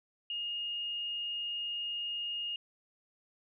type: tone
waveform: sine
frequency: 2848 Hz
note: F7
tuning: 33 cents sharp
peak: -34 dBFS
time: 0.3-2.56 s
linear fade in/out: 2 ms
effects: none